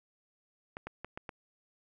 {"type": "clicks", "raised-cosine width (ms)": 0.5, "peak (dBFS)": -25, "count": 5, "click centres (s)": [0.769, 0.87, 1.046, 1.175, 1.292], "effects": []}